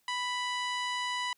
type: harmonic tone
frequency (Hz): 989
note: B5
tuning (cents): +2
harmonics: 1 / 2 / 3 / 4 / 5 / 6 / 7 / 8 / 9 / 10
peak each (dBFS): -34 / -36 / -38 / -42 / -47 / -53 / -49 / -57 / -55 / -55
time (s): 0.08-1.33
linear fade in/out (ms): 2
effects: white hiss -72 dBFS RMS until 1.37 s